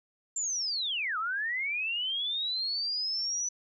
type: linear two-way sweep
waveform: sine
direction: down then up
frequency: 7350 to 1234 to 5990 Hz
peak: -29 dBFS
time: 0.36-3.49 s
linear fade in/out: 5 ms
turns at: 1.18 s
effects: none